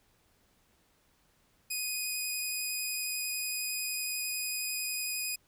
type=tone with vibrato; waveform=10% pulse; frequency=2489 Hz; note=D#7; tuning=in tune; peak=-24 dBFS; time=1.7-5.36 s; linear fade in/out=10 ms; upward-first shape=triangle; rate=11 Hz; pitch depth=12 cents each way; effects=pink hiss -69 dBFS RMS until 5.47 s